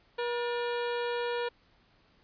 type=harmonic tone with a mistuned harmonic; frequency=479 Hz; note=A#4; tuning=47 cents sharp; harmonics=1 / 2 / 3 / 4 / 5 / 6 / 7 / 8 / 9; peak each=-31 / -37 / -41 / -43 / -45 / -47 / -48 / -49 / -50 dBFS; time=0.18-1.49 s; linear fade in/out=10 ms; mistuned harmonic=4; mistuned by=-130 cents; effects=pink hiss -65 dBFS RMS until 2.23 s + resampled to 11025 Hz